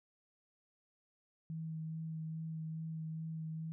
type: tone with vibrato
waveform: sine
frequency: 160 Hz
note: D#3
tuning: 49 cents sharp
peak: -39 dBFS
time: 1.5-3.72 s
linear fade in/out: 0 ms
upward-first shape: sine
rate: 2.4 Hz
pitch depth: 13 cents each way
effects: none